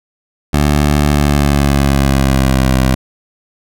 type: tone with pitch glide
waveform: 15% pulse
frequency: 73.42 to 65.03 Hz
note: D2 to C2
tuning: 0 to -10 cents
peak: -3 dBFS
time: 0.53-2.95 s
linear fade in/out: 10 ms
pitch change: -210 cents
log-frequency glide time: 1.09-2.7 s
effects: none